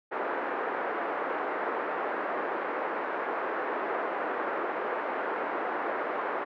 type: band-pass noise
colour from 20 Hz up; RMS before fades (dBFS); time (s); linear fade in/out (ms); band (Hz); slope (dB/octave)
pink; -32; 0.11-6.45; 20; 360 to 1700; 24
effects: none